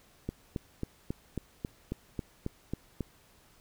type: click train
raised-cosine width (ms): 3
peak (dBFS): -20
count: 11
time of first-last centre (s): 0.29-3.007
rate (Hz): 3.68
effects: pink hiss -62 dBFS RMS until 3.6 s